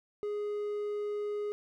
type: tone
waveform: triangle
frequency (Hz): 415.3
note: G#4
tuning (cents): 0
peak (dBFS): -30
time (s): 0.23-1.52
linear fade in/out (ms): 0
effects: none